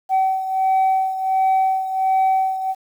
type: beating tone pair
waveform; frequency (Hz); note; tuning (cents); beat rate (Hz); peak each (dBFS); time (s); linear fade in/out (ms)
sine; 762 / 763.4; G5 / G5; -49 / -46; 1.4; -15 / -20; 0.09-2.75; 50
effects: tanh soft clip ceiling -12 dBFS + 8-bit